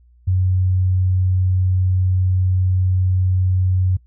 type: tone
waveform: sine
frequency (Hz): 92.5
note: F#2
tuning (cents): 0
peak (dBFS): -14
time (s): 0.27-3.97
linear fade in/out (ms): 10
effects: noise-tail reverb RT60 0.1 s tail -19 dB re dry + added 60 Hz sine -48 dBFS peak until 4.06 s